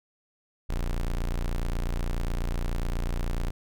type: tone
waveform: 40% pulse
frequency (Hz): 29.14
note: A#0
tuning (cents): 0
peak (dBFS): -25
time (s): 0.69-3.51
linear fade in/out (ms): 10
effects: none